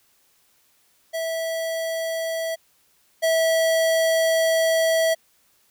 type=tone pair in turn; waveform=square; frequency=654 / 651.4 Hz; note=E5 / E5; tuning=-14 / -21 cents; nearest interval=unison; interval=7 cents; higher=first; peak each=-25 / -18 dBFS; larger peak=second; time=1.13-2.56 / 3.22-5.15 s; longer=second; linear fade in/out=20 ms; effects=white hiss -62 dBFS RMS until 5.7 s